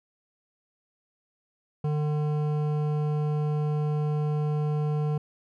sine tone with hard clipping, 150 Hz, D3, 37 cents sharp, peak -26 dBFS, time 1.84-5.18 s, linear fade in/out 5 ms, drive 12 dB, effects none

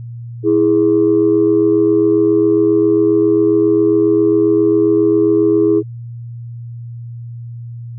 sine tone pair together, 326.6 / 414 Hz, E4 / G#4, -16 / -5 cents, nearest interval major third, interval 411 cents, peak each -11 dBFS, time 0.43-5.83 s, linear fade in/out 50 ms, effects tanh soft clip ceiling -3 dBFS + added 118 Hz sine -26 dBFS peak until 7.98 s

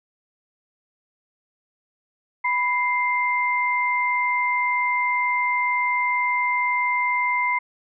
sine tone pair together, 987.8 / 2093 Hz, B5 / C7, 0 / 0 cents, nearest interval octave + minor second, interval 1300 cents, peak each -22 dBFS, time 2.44-7.59 s, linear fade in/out 10 ms, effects none

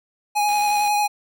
square tone with vibrato, 830.6 Hz, G#5, in tune, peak -18 dBFS, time 0.35-1.08 s, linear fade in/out 20 ms, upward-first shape triangle, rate 11 Hz, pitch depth 23 cents each way
click train, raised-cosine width 0.2 ms, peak -21 dBFS, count 30, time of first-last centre 0.49-0.876 s, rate 75.2 Hz
effects none

